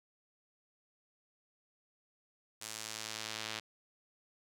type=tone with band-pass filter sweep; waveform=sawtooth; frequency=110 Hz; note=A2; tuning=in tune; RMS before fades=-43 dBFS; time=2.61-3.6 s; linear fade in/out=10 ms; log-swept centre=8000 to 3700 Hz; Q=0.99; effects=none